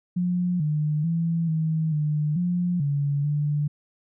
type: tone with pitch steps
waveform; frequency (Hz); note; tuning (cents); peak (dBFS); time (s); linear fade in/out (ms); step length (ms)
sine; 178.3 / 151.1 / 166.4 / 159 / 150.4 / 176.9 / 142.7 / 147.4; F3 / D3 / E3 / D#3 / D3 / F3 / D3 / D3; +36 / +50 / +17 / +38 / +42 / +23 / -49 / +7; -21; 0.16-3.68; 10; 440
effects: none